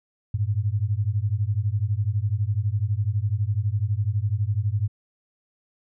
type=beating tone pair; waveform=sine; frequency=98 / 110 Hz; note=G2 / A2; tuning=0 / 0 cents; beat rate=12 Hz; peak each=-24 / -24 dBFS; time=0.34-4.88 s; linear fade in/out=5 ms; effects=none